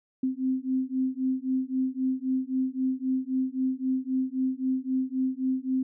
sine beating tone pair, 258.5 / 262.3 Hz, C4 / C4, -21 / +4 cents, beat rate 3.8 Hz, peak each -28 dBFS, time 0.23-5.83 s, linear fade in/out 5 ms, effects none

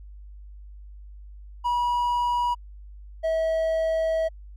triangle tone pair in turn, 968 / 646.1 Hz, B5 / E5, -35 / -35 cents, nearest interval perfect fifth, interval 700 cents, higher first, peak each -19 dBFS, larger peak neither, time 1.64-2.55 / 3.23-4.29 s, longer second, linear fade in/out 20 ms, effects added 50 Hz sine -40 dBFS peak until 4.56 s + MP3 96 kbps

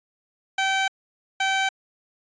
15% pulse tone pair in turn, 772 / 772 Hz, G5 / G5, -27 / -27 cents, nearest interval unison, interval 0 cents, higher neither, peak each -14 dBFS, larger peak neither, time 0.58-0.88 / 1.4-1.69 s, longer first, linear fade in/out 5 ms, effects resampled to 16000 Hz

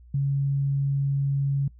sine tone, 139.1 Hz, C#3, 6 cents sharp, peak -21 dBFS, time 0.14-1.68 s, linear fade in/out 5 ms, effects noise-tail reverb RT60 0.1 s tail -23 dB re dry + added 60 Hz sine -47 dBFS peak until 1.79 s

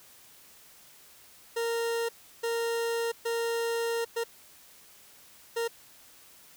40% pulse tone bursts at uneven times, 463.4 Hz, A#4, 10 cents flat, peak -27 dBFS, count 5, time 1.56-2.09 / 2.43-3.12 / 3.25-4.05 / 4.16-4.24 / 5.56-5.68 s, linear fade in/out 10 ms, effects white hiss -55 dBFS RMS until 6.56 s

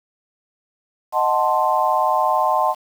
sine chord, D# diminished seventh, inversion none, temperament equal, 622.3 / 740 / 880 / 1046.5 Hz, D#5 / F#5 / A5 / C6, 0 / 0 / 0 / 0 cents, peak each -22 / -21 / -20 / -20 dBFS, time 1.12-2.75 s, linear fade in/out 50 ms, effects 7-bit

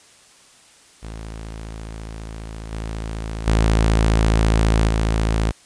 sawtooth tone with level steps, 54.7 Hz, A1, 9 cents flat, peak -27 / -22 / -10 / -13 dBFS, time 1.02-5.52 s, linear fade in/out 20 ms, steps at 2.71 / 3.46 / 4.87 s, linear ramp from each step 20 ms, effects white hiss -50 dBFS RMS until 5.65 s + resampled to 22050 Hz

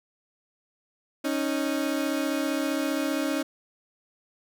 30% pulse tone pair together, 275.5 / 310.7 Hz, C#4 / D#4, -11 / -2 cents, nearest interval major second, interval 209 cents, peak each -25 / -26 dBFS, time 1.24-3.43 s, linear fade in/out 10 ms, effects none

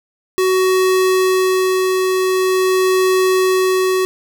square tone with tremolo, 373.7 Hz, F#4, 17 cents sharp, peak -12 dBFS, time 0.38-4.05 s, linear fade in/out 0 ms, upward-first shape sine, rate 0.45 Hz, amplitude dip 25%, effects none

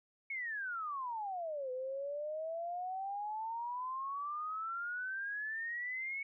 sine exponential two-way sweep, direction down then up, 2227 to 503 to 2227 Hz, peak -37 dBFS, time 0.3-6.23 s, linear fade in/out 5 ms, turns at 1.71 s, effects none

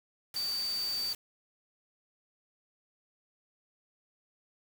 sine tone in noise, 4609 Hz, D8, 33 cents flat, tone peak -31 dBFS, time 0.36-1.13 s, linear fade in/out 2 ms, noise white, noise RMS -43 dBFS, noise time 0.34-1.15 s, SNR +9 dB, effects none

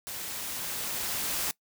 white noise with level ramp, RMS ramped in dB -38 to -30 dBFS, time 0.07-1.51 s, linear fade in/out 0 ms, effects noise-tail reverb RT60 0.1 s tail -22 dB re dry

